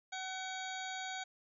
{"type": "harmonic tone with a mistuned harmonic", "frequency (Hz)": 755, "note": "F#5", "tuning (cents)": 35, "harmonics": [1, 2, 3, 4, 5, 6, 8, 9], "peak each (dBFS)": [-43, -45, -48, -52, -49, -54, -59, -50], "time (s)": [0.12, 1.24], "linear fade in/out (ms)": 10, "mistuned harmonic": 4, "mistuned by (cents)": 140, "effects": []}